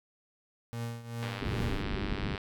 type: tone with tremolo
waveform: 35% pulse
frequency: 117.1 Hz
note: A#2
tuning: 8 cents sharp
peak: -31 dBFS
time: 0.73-1.83 s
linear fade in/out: 0 ms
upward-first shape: triangle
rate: 2.5 Hz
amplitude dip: 80%
type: click train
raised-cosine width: 0.3 ms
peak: -22 dBFS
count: 115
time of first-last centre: 1.23-2.378 s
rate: 99.3 Hz
type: low-pass noise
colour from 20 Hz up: pink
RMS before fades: -34 dBFS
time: 1.41-2.36 s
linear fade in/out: 10 ms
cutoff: 440 Hz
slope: 96 dB/octave
effects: none